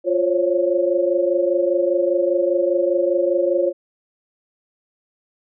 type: tone cluster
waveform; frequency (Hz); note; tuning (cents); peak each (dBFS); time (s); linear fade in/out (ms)
sine; 350.4 / 535 / 560; F4 / C5 / C#5; +6 / +38 / +18; -20; 0.04-3.73; 50
effects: none